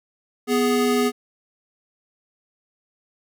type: tone pair together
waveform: square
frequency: 246.9 / 415.3 Hz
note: B3 / G#4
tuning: 0 / 0 cents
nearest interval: major sixth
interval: 900 cents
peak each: -21 dBFS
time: 0.47-1.12 s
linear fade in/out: 50 ms
effects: none